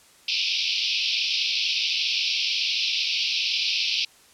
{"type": "band-pass noise", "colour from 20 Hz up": "pink", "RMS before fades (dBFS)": -25, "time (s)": [0.28, 4.05], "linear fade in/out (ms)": 5, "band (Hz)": [2400, 5500], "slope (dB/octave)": 96, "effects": ["white hiss -54 dBFS RMS until 4.33 s", "low-pass 10000 Hz 12 dB/octave"]}